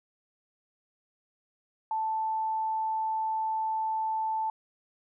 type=tone; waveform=sine; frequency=880 Hz; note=A5; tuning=in tune; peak=-27 dBFS; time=1.91-4.5 s; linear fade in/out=2 ms; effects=none